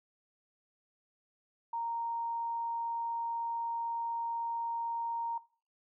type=tone; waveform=sine; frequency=929 Hz; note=A#5; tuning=6 cents flat; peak=-33 dBFS; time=1.73-5.38 s; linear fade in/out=5 ms; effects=noise-tail reverb RT60 0.4 s tail -18 dB re dry